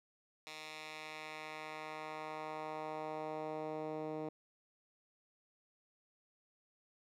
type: tone with band-pass filter sweep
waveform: 10% pulse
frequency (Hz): 155.2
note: D#3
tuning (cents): -4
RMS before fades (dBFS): -44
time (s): 0.47-4.29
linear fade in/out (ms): 0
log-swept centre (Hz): 3500 to 390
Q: 1
effects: none